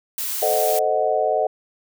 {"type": "noise", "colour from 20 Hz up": "blue", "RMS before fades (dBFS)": -26, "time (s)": [0.18, 0.79], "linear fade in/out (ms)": 2}
{"type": "chord", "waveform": "sine", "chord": "A diminished seventh", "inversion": "none", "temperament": "equal", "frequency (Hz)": [440, 523.3, 622.3, 740], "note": ["A4", "C5", "Eb5", "Gb5"], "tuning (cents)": [0, 0, 0, 0], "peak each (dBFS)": [-24, -25, -21, -22], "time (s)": [0.42, 1.47], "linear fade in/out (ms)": 5}
{"effects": []}